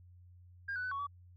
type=tone with pitch steps; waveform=sine; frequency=1609 / 1487 / 1503 / 1112 / 1142 Hz; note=G6 / F#6 / F#6 / C#6 / D6; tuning=+45 / +8 / +27 / +5 / -49 cents; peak=-34 dBFS; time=0.68-1.07 s; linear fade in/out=10 ms; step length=78 ms; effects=tanh soft clip ceiling -32 dBFS + added 89 Hz sine -55 dBFS peak until 1.36 s